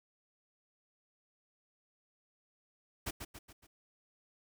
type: noise with echo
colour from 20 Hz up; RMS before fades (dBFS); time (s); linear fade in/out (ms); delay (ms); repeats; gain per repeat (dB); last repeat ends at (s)
pink; -38; 3.06-3.11; 10; 140; 4; -6; 3.67
effects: none